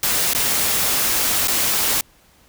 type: noise with dropouts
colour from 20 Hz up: white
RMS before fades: -19 dBFS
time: 0.03-2.01 s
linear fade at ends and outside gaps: 2 ms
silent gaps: 0.335-0.348 / 1.474-1.481 s
effects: pink hiss -54 dBFS RMS until 2.48 s